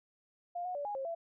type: tone with pitch steps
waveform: sine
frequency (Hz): 702 / 727 / 576 / 825 / 538 / 671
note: F5 / F#5 / D5 / G#5 / C5 / E5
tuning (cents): +9 / -31 / -34 / -12 / +48 / +31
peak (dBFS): -35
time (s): 0.55-1.15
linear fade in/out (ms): 10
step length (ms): 100
effects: none